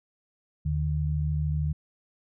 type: tone pair together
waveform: sine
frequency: 77.78 / 151.13 Hz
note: D#2 / D3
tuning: 0 / +50 cents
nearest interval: major seventh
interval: 1150 cents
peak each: -27 dBFS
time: 0.65-1.73 s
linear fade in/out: 10 ms
effects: none